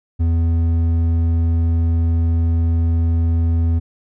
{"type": "tone with hard clipping", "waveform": "sine", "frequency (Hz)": 83.1, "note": "E2", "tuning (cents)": 15, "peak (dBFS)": -15, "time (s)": [0.19, 3.8], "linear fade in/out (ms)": 20, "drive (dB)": 6, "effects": []}